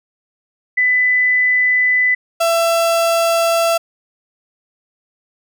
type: tone pair in turn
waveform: sine / 35% pulse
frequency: 1999 / 669.4 Hz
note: B6 / E5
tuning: +20 / +26 cents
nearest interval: octave + perfect fifth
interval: 1894 cents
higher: first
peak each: -11 dBFS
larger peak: neither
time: 0.77-2.15 / 2.4-3.78 s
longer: neither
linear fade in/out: 10 ms
effects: none